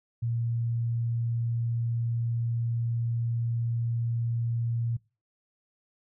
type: tone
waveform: sine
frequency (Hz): 116.9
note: A#2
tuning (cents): +5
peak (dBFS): -26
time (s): 0.22-4.97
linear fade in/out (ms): 10
effects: noise-tail reverb RT60 0.3 s tail -22 dB re dry